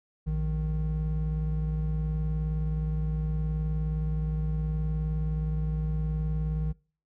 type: tone pair together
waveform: triangle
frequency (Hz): 58.27 / 155.56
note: A#1 / D#3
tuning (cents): 0 / 0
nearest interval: octave + perfect fourth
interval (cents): 1700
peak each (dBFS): -27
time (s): 0.26-6.73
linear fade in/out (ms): 20
effects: noise-tail reverb RT60 0.4 s tail -24 dB re dry